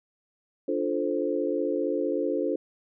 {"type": "chord", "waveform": "sine", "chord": "D minor seventh", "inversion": "none", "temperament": "equal", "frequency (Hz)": [293.7, 349.2, 440, 523.3], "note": ["D4", "F4", "A4", "C5"], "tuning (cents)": [0, 0, 0, 0], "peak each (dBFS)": -30, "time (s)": [0.68, 2.56], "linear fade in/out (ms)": 5, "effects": []}